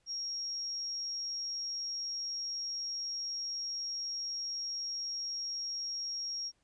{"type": "tone", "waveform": "sine", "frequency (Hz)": 5588, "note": "F8", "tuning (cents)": 0, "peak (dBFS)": -35, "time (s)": [0.06, 6.52], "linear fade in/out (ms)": 50, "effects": ["pink hiss -75 dBFS RMS until 6.63 s", "resampled to 22050 Hz"]}